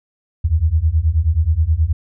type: beating tone pair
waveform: sine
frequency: 75 / 84.4 Hz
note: D2 / E2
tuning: +37 / +41 cents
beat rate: 9.4 Hz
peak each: -16 / -15 dBFS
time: 0.44-1.93 s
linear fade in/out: 10 ms
effects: none